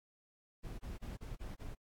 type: noise bursts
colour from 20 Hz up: brown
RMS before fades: -44 dBFS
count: 6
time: 0.63-1.75 s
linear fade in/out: 20 ms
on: 160 ms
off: 32 ms
effects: AAC 64 kbps